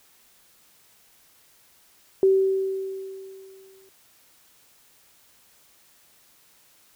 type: tone with exponential decay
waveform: sine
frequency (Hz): 384.4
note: G4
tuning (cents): -34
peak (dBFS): -13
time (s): 2.23-3.89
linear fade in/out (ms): 1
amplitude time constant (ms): 360
effects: white hiss -58 dBFS RMS until 6.95 s